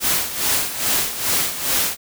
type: noise with tremolo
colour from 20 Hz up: white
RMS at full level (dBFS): -18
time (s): 0-1.97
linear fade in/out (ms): 50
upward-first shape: sine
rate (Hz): 2.4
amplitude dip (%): 70
effects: none